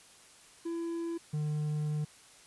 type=tone pair in turn; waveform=triangle; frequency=335.7 / 150.88 Hz; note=E4 / D3; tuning=+32 / +47 cents; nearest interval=octave + major second; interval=1385 cents; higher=first; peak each=-31 / -28 dBFS; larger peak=second; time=0.65-1.18 / 1.33-2.05 s; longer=second; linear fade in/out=10 ms; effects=white hiss -57 dBFS RMS until 2.46 s + resampled to 24000 Hz